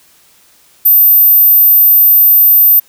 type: tone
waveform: sine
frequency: 13830 Hz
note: A9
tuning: 31 cents flat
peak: -3 dBFS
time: 0.85-2.8 s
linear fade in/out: 10 ms
effects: white hiss -47 dBFS RMS until 2.88 s